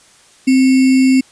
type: tone with sample-and-hold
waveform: sine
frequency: 261.6 Hz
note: C4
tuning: in tune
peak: -7 dBFS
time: 0.47-1.21 s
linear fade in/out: 10 ms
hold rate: 2450 Hz
effects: white hiss -47 dBFS RMS until 1.31 s + resampled to 22050 Hz